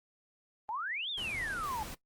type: exponential two-way sweep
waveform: sine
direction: up then down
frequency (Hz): 830.6 to 3729 to 830.6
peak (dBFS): -34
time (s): 0.69-1.83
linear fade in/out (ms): 0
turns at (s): 1.1
type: noise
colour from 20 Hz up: pink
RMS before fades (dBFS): -44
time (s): 1.17-1.95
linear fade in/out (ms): 10
effects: noise-tail reverb RT60 0.1 s tail -18 dB re dry + Opus 32 kbps